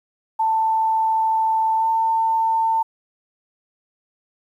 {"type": "tone with pitch glide", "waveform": "sine", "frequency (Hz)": [887, 897.8], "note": ["A5", "A5"], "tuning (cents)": [14, 35], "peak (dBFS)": -16, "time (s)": [0.39, 2.83], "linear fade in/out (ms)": 10, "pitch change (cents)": 21, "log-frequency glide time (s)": [1.77, 1.86], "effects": ["9-bit"]}